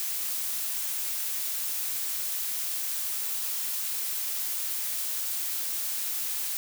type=noise; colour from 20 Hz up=blue; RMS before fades=-31 dBFS; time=0-6.57 s; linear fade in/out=0 ms; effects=none